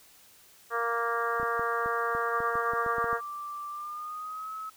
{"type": "harmonic tone", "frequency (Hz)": 233.1, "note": "A#3", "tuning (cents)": 0, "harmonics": [2, 3, 4, 5, 6, 7, 8], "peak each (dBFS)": [-33, -37, -39, -30, -35, -36, -42], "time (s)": [0.7, 3.21], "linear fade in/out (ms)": 50}
{"type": "clicks", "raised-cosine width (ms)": 3, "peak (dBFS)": -29, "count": 12, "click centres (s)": [1.399, 1.431, 1.595, 1.86, 2.15, 2.404, 2.555, 2.735, 2.863, 2.983, 3.043, 3.13]}
{"type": "tone with pitch glide", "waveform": "sine", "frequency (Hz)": [1174.7, 1288.4], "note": ["D6", "E6"], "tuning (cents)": [0, -40], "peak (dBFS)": -35, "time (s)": [2.27, 4.7], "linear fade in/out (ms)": 10, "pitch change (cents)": 160, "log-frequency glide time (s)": [3.69, 4.51]}
{"effects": ["white hiss -57 dBFS RMS until 4.76 s"]}